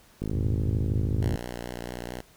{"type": "click train", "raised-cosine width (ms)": 3, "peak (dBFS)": -18, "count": 61, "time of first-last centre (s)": [0.22, 1.354], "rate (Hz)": 52.9}
{"type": "chord", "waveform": "sine", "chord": "E suspended fourth", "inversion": "none", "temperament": "equal with one note detuned", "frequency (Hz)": [83.9, 110, 123.47], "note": ["E2", "A2", "B2"], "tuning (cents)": [31, 0, 0], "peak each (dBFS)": [-27, -31, -31], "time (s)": [0.31, 1.36], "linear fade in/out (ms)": 20}
{"type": "tone with vibrato", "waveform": "5% pulse", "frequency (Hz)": 60.3, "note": "B1", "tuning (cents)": -41, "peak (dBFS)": -23, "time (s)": [1.21, 2.22], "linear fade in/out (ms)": 20, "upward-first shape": "triangle", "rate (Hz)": 4.6, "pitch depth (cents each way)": 49}
{"effects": ["pink hiss -57 dBFS RMS until 2.36 s"]}